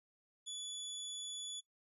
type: tone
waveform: 25% pulse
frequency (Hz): 3434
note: A7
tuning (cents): -43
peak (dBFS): -39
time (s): 0.46-1.61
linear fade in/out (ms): 20
effects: noise-tail reverb RT60 0.1 s tail -18 dB re dry + resampled to 32000 Hz